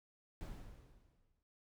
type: noise with exponential decay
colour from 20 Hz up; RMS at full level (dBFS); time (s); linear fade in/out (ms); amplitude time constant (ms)
brown; -43; 0.41-1.43; 0; 220
effects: none